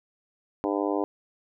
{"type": "harmonic tone", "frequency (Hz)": 100.7, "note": "G2", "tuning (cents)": 47, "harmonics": [3, 4, 5, 6, 7, 8, 9, 10], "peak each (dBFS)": [-28, -30, -32, -34, -35, -36, -37, -38], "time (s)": [0.64, 1.04], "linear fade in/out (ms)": 0, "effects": []}